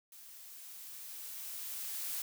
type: noise with level ramp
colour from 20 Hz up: blue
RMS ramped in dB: -54 to -38 dBFS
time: 0.12-2.22 s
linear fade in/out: 2 ms
effects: none